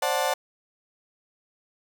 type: chord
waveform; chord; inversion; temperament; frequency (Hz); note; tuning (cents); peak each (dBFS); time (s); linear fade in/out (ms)
35% pulse; D dominant seventh; third; just; 528.6 / 587.3 / 734.2 / 881; C5 / D5 / F#5 / A5; +18 / 0 / -14 / +2; -27; 0.02-0.34; 5
effects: none